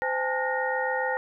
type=tone cluster; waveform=sine; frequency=514 / 814 / 881 / 1438 / 1859 Hz; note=C5 / G#5 / A5 / F#6 / A#6; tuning=-31 / -35 / +2 / -50 / -5 cents; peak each=-29 / -32 / -32 / -34 / -30 dBFS; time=0.02-1.17 s; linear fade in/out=0 ms; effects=none